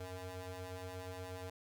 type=ring-modulated tone; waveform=20% pulse; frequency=183.2 Hz; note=F#3; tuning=17 cents flat; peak=-36 dBFS; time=0-1.5 s; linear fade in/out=5 ms; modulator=279 Hz; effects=none